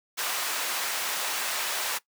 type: high-pass noise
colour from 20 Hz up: pink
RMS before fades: -30 dBFS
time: 0.17-1.99 s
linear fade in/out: 20 ms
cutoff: 910 Hz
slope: 12 dB/octave
effects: noise-tail reverb RT60 0.1 s tail -19 dB re dry